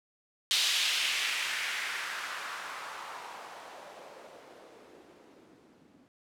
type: noise with low-pass filter sweep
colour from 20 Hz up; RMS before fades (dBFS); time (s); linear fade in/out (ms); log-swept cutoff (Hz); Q
violet; -36; 0.51-6.08; 0; 3600 to 220; 1.8
effects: none